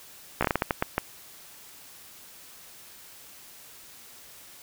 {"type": "slowing click train", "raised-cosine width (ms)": 0.5, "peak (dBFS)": -8, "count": 10, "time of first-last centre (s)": [0.41, 0.98], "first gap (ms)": 15, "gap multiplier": 1.34, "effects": ["white hiss -49 dBFS RMS until 4.62 s"]}